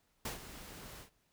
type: noise with ADSR envelope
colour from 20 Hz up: pink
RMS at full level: -38 dBFS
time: 0.25-1.1 s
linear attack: 5 ms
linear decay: 120 ms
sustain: -12 dB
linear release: 110 ms
effects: pink hiss -75 dBFS RMS until 1.32 s